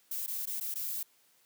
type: noise with dropouts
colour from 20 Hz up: violet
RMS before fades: -36 dBFS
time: 0.11-1.03 s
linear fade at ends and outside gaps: 5 ms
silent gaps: 0.264-0.277 / 0.457-0.471 / 0.599-0.609 / 0.742-0.755 s
effects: white hiss -67 dBFS RMS until 1.45 s + high-pass 150 Hz 12 dB/octave